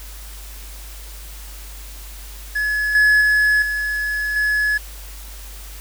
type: tone with level steps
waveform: triangle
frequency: 1700 Hz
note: G#6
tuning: 40 cents sharp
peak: -16 / -9 / -11 / -18 / -14 dBFS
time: 2.55-4.78 s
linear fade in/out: 10 ms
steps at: 2.95 / 3.21 / 3.62 / 4.36 s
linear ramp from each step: 2 ms
effects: added 50 Hz sine -34 dBFS peak until 5.8 s + white hiss -40 dBFS RMS until 5.8 s